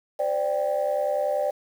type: chord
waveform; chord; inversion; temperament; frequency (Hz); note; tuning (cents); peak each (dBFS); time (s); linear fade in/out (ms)
sine; C suspended second; none; equal with one note detuned; 516.9 / 587.3 / 784; C5 / D5 / G5; -21 / 0 / 0; -28 / -23 / -29; 0.19-1.51; 10
effects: tanh soft clip ceiling -15 dBFS + 8-bit